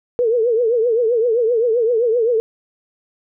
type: tone with vibrato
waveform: sine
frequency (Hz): 465.5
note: A#4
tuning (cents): -2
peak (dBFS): -13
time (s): 0.19-2.4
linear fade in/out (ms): 0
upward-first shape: triangle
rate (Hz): 7.7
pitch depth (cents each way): 140
effects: none